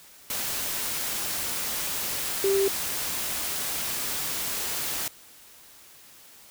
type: tone in noise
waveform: sine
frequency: 392 Hz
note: G4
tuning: in tune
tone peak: -20 dBFS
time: 2.44-2.68 s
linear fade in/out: 2 ms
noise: white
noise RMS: -30 dBFS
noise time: 0.3-5.08 s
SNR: +7 dB
effects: white hiss -51 dBFS RMS until 6.5 s